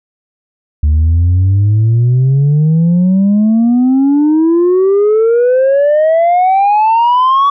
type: exponential sweep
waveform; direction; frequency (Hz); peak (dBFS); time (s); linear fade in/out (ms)
sine; up; 73.2 to 1141; -4; 0.83-7.5; 5
effects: tanh soft clip ceiling -5 dBFS